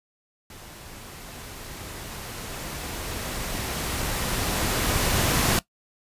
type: noise with level ramp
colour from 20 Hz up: pink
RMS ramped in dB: -44 to -21 dBFS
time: 0.5-5.59 s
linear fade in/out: 2 ms
effects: noise-tail reverb RT60 0.1 s tail -18 dB re dry + resampled to 32000 Hz